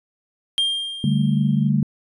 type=tone with exponential decay; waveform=triangle; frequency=3201 Hz; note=G7; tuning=36 cents sharp; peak=-14 dBFS; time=0.58-1.69 s; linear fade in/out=0 ms; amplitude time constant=240 ms
type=chord; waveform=sine; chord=D suspended fourth; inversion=none; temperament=equal with one note detuned; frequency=144.98 / 196 / 220 Hz; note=D3 / G3 / A3; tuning=-22 / 0 / 0 cents; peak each=-19 / -21 / -21 dBFS; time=1.04-1.83 s; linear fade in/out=2 ms
effects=resampled to 32000 Hz